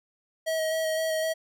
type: tone with vibrato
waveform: square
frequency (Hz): 638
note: D#5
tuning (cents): +43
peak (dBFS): -26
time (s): 0.46-1.34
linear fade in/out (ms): 20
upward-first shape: square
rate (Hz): 3.9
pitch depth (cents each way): 13
effects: none